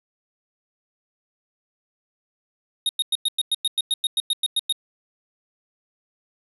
square tone bursts, 3729 Hz, A#7, in tune, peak -19 dBFS, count 15, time 2.86-4.725 s, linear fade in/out 2 ms, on 31 ms, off 100 ms, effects resampled to 32000 Hz

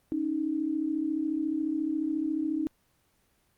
sine tone pair together, 279.4 / 313.6 Hz, C#4 / D#4, +14 / +14 cents, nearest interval major second, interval 200 cents, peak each -32 / -28 dBFS, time 0.12-2.67 s, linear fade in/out 0 ms, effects pink hiss -69 dBFS RMS until 3.57 s + Opus 24 kbps

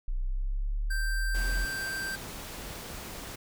sine linear sweep, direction up, 30.45 to 43.37 Hz, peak -27 dBFS, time 0.08-1.65 s, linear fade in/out 0 ms
square tone, 1568 Hz, G6, in tune, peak -33 dBFS, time 0.9-2.16 s, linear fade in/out 10 ms
pink noise, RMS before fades -41 dBFS, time 1.34-3.36 s, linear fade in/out 10 ms
effects none

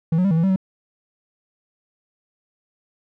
triangle tone with pitch steps, 162.2 / 182.4 / 197.7 / 161.1 / 165.5 / 192.6 / 189 Hz, E3 / F#3 / G3 / E3 / E3 / G3 / F#3, -28 / -24 / +15 / -39 / +7 / -30 / +37 cents, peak -13 dBFS, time 0.12-0.561 s, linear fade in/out 5 ms, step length 63 ms, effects none

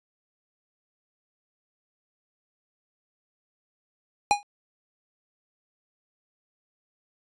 square tone with exponential decay, 820 Hz, G#5, 22 cents flat, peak -14 dBFS, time 4.31-4.43 s, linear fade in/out 0 ms, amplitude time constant 26 ms, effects resampled to 22050 Hz

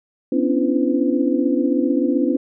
sine tone cluster, 250.1 / 277.2 / 292.9 / 337.7 / 506 Hz, B3 / C#4 / D4 / E4 / B4, +22 / 0 / -5 / +42 / +42 cents, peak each -21 / -20 / -23 / -22 / -26 dBFS, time 0.32-2.37 s, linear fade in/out 5 ms, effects none

